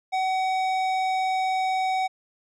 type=tone with tanh clipping; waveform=triangle; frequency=754 Hz; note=F#5; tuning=32 cents sharp; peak=-24 dBFS; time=0.12-2.08 s; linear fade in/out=20 ms; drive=18 dB; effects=none